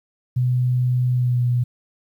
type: tone with pitch glide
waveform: sine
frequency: 125.2 to 122.62 Hz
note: B2 to B2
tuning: +24 to -12 cents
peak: -16 dBFS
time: 0.36-1.64 s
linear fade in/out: 10 ms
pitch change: -36 cents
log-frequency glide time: 1.12-1.43 s
effects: 9-bit